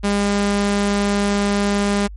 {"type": "tone", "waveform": "sawtooth", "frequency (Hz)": 202.4, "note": "G#3", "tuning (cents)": -44, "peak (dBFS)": -12, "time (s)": [0.03, 2.08], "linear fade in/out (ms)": 20, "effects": ["added 50 Hz sine -31 dBFS peak until 2.16 s", "MP3 48 kbps"]}